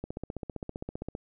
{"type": "click train", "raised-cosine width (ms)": 2, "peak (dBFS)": -22, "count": 18, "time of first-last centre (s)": [0.04, 1.151], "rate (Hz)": 15.3, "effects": []}